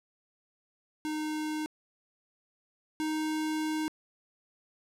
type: tone pair in turn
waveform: square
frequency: 307.7 / 310.9 Hz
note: D#4 / D#4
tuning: -19 / -1 cents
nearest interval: unison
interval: 18 cents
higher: second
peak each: -32 / -30 dBFS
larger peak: second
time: 1.05-1.66 / 3-3.88 s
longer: second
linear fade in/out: 0 ms
effects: low-pass 12000 Hz 12 dB/octave